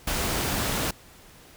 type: noise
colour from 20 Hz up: pink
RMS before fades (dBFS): -27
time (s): 0.07-0.91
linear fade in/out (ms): 5
effects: pink hiss -51 dBFS RMS until 1.56 s